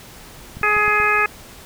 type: clicks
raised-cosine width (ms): 5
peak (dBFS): -21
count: 5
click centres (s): 0.57 / 0.614 / 0.766 / 0.88 / 1.001
type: harmonic tone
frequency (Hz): 419.6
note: G#4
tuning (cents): +18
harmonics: 1 / 2 / 3 / 4 / 5 / 6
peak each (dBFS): -25 / -26 / -19 / -20 / -23 / -20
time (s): 0.63-1.26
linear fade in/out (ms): 2
effects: pink hiss -41 dBFS RMS until 1.65 s